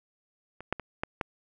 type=clicks; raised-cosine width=0.5 ms; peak=-27 / -12 / -22 / -14 / -14 dBFS; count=5; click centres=0.606 / 0.726 / 0.797 / 1.035 / 1.212 s; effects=none